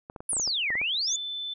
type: clicks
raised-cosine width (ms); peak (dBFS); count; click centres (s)
1; -25; 10; 0.099 / 0.162 / 0.205 / 0.332 / 0.368 / 0.398 / 0.476 / 0.704 / 0.754 / 0.815
type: exponential two-way sweep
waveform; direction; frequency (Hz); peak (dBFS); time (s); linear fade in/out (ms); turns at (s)
sine; down then up; 10580 to 1797 to 7010; -25; 0.29-1.16; 2; 0.73
type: tone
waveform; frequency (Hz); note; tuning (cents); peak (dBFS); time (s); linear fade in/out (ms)
sine; 3520; A7; 0; -31; 1.07-1.54; 10
effects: none